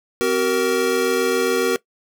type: tone cluster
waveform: square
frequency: 257.6 / 379.4 / 466.7 Hz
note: C4 / F#4 / A#4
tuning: -27 / +43 / +2 cents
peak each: -27 / -21 / -20 dBFS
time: 0.21-1.76 s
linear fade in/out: 0 ms
effects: noise-tail reverb RT60 0.1 s tail -19 dB re dry